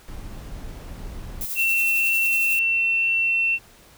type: noise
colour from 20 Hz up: brown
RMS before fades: -35 dBFS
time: 0.08-1.45 s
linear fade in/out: 0 ms
type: noise with tremolo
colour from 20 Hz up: violet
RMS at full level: -28 dBFS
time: 1.41-2.59 s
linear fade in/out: 0 ms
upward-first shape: sine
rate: 11 Hz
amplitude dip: 40%
type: tone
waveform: sine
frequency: 2701 Hz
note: E7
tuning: 42 cents sharp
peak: -18 dBFS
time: 1.55-3.59 s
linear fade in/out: 50 ms
effects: pink hiss -51 dBFS RMS until 3.97 s